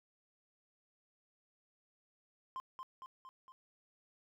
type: tone with echo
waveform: triangle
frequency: 1046.5 Hz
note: C6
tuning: in tune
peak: -37 dBFS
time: 2.56-2.6 s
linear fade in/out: 0 ms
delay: 230 ms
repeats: 4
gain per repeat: -4 dB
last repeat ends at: 3.52 s
effects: tanh soft clip ceiling -33 dBFS